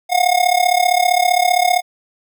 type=tone with amplitude modulation; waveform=square; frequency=720 Hz; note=F#5; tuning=47 cents flat; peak=-9 dBFS; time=0.09-1.82 s; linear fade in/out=50 ms; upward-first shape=sine; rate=35.3 Hz; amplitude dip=85%; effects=none